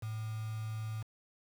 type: tone with quantisation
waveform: sine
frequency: 109.6 Hz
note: A2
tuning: 6 cents flat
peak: -36 dBFS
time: 0.02-1.03 s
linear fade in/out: 10 ms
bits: 8
effects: none